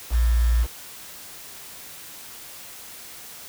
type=tone with quantisation; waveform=sine; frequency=58.27 Hz; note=A#1; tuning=in tune; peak=-16 dBFS; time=0.1-0.67 s; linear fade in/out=50 ms; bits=6; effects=white hiss -41 dBFS RMS until 3.48 s